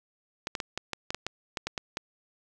clicks, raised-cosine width 0.2 ms, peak -14 dBFS, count 12, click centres 0.471 / 0.552 / 0.602 / 0.776 / 0.933 / 1.105 / 1.146 / 1.266 / 1.572 / 1.67 / 1.778 / 1.971 s, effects none

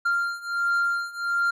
triangle beating tone pair, 1391 / 1392.4 Hz, F6 / F6, -7 / -6 cents, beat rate 1.4 Hz, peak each -25 / -23 dBFS, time 0.05-1.51 s, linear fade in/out 10 ms, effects none

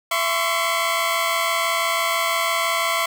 20% pulse tone cluster, 669 / 1033 / 1119 Hz, E5 / C6 / C#6, +25 / -22 / +16 cents, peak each -19 dBFS, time 0.11-3.06 s, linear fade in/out 5 ms, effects none

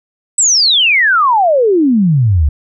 sine exponential sweep, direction down, 8150 to 67.4 Hz, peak -7 dBFS, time 0.38-2.49 s, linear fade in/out 5 ms, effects none

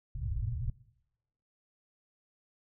white low-pass noise, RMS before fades -34 dBFS, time 0.15-0.7 s, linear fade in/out 5 ms, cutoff 130 Hz, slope 96 dB/octave, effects noise-tail reverb RT60 0.9 s tail -21 dB re dry

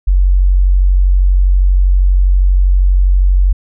sine tone, 46.25 Hz, F#1, in tune, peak -6 dBFS, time 0.07-3.53 s, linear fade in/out 10 ms, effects none

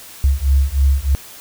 sine beating tone pair, 67.2 / 70.4 Hz, C2 / C#2, +47 / +27 cents, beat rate 3.2 Hz, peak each -14 dBFS, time 0.24-1.15 s, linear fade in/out 0 ms, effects tanh soft clip ceiling -4 dBFS + white hiss -38 dBFS RMS until 1.4 s

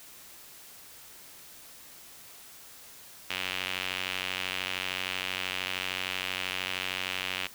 sawtooth tone with band-pass filter, 93 Hz, F#2, 9 cents sharp, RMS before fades -34 dBFS, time 3.3-7.47 s, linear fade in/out 5 ms, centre 2800 Hz, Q 2.6, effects white hiss -50 dBFS RMS until 7.54 s

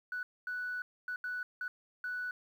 sine tone bursts at uneven times, 1482 Hz, F#6, 2 cents sharp, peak -34 dBFS, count 6, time 0.12-0.23 / 0.47-0.82 / 1.08-1.16 / 1.24-1.43 / 1.61-1.68 / 2.04-2.31 s, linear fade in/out 2 ms, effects tanh soft clip ceiling -31 dBFS + 11-bit

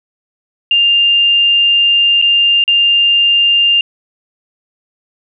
sine tone with dropouts, 2800 Hz, F7, 4 cents sharp, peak -7 dBFS, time 0.71-3.81 s, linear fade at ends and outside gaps 2 ms, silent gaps 2.216-2.223 / 2.64-2.678 s, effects none

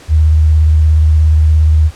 sine tone with vibrato, 77.78 Hz, D#2, in tune, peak -5 dBFS, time 0.08-1.91 s, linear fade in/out 50 ms, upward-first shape triangle, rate 17 Hz, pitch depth 43 cents each way, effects pink hiss -38 dBFS RMS until 1.95 s + low-pass 9000 Hz 12 dB/octave

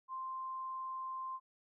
sine tone, 1046.5 Hz, C6, in tune, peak -39 dBFS, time 0.08-1.4 s, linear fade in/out 50 ms, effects none

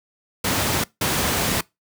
pink noise bursts at uneven times, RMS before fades -21 dBFS, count 2, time 0.44-0.84 / 1.01-1.61 s, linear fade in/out 5 ms, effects noise-tail reverb RT60 0.2 s tail -23 dB re dry + high-pass 80 Hz 12 dB/octave

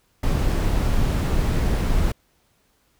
brown noise, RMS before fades -20 dBFS, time 0.23-2.12 s, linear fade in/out 5 ms, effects pink hiss -64 dBFS RMS until 2.99 s

